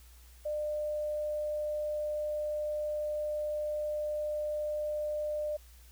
sine tone, 601 Hz, D5, 40 cents sharp, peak -31 dBFS, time 0.45-5.57 s, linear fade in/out 10 ms, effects added 60 Hz sine -53 dBFS peak until 5.91 s + white hiss -61 dBFS RMS until 5.91 s

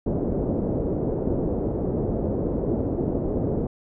white low-pass noise, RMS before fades -25 dBFS, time 0.06-3.67 s, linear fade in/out 5 ms, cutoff 480 Hz, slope 24 dB/octave, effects none

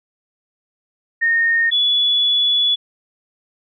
sine tone pair in turn, 1841 / 3418 Hz, A#6 / G#7, -22 / +49 cents, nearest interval major seventh, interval 1071 cents, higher second, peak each -13 dBFS, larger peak neither, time 1.21-1.71 / 1.71-2.76 s, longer second, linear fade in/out 20 ms, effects none

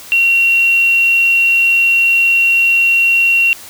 sine tone with quantisation, 2741 Hz, F7, 33 cents flat, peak -8 dBFS, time 0.12-3.53 s, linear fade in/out 0 ms, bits 6, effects white hiss -34 dBFS RMS until 3.69 s

